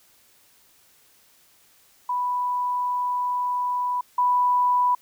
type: tone pair in turn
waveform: sine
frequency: 987.8 / 987.8 Hz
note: B5 / B5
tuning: 0 / 0 cents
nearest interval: unison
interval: 0 cents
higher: neither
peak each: -22 / -17 dBFS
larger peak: second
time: 2.09-4.01 / 4.18-4.95 s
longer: first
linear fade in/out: 5 ms
effects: white hiss -58 dBFS RMS until 5.01 s